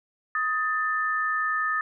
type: tone pair together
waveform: sine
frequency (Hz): 1255 / 1774.8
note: D#6 / A6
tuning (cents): +15 / +14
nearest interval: tritone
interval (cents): 599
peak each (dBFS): -26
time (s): 0.35-1.81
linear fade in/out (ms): 2
effects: none